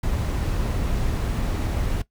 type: noise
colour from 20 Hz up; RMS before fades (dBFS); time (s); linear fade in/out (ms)
brown; -24; 0.03-2.02; 5
effects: noise-tail reverb RT60 0.1 s tail -17 dB re dry